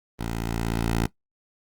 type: tone with level ramp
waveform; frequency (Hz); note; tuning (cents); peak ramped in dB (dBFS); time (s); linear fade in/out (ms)
10% pulse; 56.7; A#1; -47; -20 to -13; 0.19-1.06; 5
effects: noise-tail reverb RT60 0.1 s tail -18 dB re dry + Opus 24 kbps